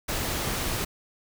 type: noise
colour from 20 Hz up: pink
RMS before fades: -29 dBFS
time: 0.08-0.85 s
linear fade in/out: 10 ms
effects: none